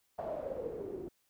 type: noise with low-pass filter sweep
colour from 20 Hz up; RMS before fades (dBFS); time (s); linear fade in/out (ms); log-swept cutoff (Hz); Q
white; -40; 0.18-1.09; 10; 700 to 340; 8.9
effects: white hiss -75 dBFS RMS until 1.29 s